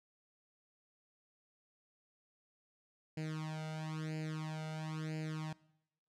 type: tone with flanger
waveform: sawtooth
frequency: 156.5 Hz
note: D#3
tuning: 10 cents sharp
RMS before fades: -41 dBFS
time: 3.17-5.53 s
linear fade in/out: 5 ms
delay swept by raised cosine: 0.42 to 1.42 ms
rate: 1 Hz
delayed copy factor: +0.95
effects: noise-tail reverb RT60 0.8 s tail -21 dB re dry + low-pass 7000 Hz 12 dB/octave